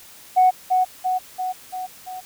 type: tone with echo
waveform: sine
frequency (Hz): 740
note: F#5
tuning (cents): 0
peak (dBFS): -10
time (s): 0.36-0.51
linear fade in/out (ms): 20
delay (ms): 340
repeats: 5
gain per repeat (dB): -4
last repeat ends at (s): 2.21
effects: tanh soft clip ceiling -7 dBFS + white hiss -45 dBFS RMS until 2.25 s